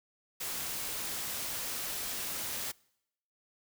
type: noise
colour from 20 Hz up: white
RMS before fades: -37 dBFS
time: 0.4-2.72 s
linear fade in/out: 10 ms
effects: noise-tail reverb RT60 0.8 s tail -25 dB re dry